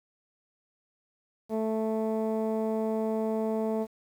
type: tone with low-pass filter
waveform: 15% pulse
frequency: 220 Hz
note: A3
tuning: in tune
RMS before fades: -29 dBFS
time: 1.49-3.87 s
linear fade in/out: 50 ms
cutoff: 640 Hz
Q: 0.94
effects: 9-bit